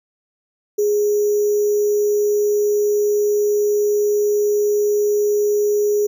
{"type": "tone with sample-and-hold", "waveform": "sine", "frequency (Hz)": 415.3, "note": "G#4", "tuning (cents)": 0, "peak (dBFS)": -14, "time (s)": [0.78, 6.07], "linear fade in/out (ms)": 10, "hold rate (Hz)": 6300, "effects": []}